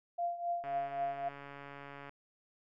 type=tone with tremolo; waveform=sine; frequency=693 Hz; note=F5; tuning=14 cents flat; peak=-30 dBFS; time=0.18-1.29 s; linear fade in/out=10 ms; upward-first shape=triangle; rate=3.8 Hz; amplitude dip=80%
type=click train; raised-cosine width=0.5 ms; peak=-33 dBFS; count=206; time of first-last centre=0.64-2.094 s; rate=141 Hz
effects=none